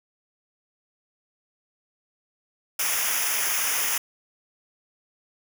white noise with comb filter, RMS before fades -25 dBFS, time 2.79-3.98 s, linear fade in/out 5 ms, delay 0.24 ms, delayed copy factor -0.85, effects none

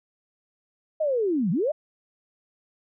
sine linear two-way sweep, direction down then up, 644 to 154.9 to 644 Hz, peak -21 dBFS, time 1-1.72 s, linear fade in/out 10 ms, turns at 1.51 s, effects none

